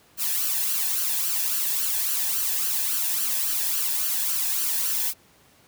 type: noise with flanger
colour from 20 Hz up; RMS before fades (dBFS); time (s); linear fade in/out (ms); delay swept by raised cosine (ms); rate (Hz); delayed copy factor
blue; -25; 0.17-5.14; 50; 0.67 to 1.19; 3.6; +0.6
effects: pink hiss -57 dBFS RMS until 5.67 s + high-pass 80 Hz 12 dB/octave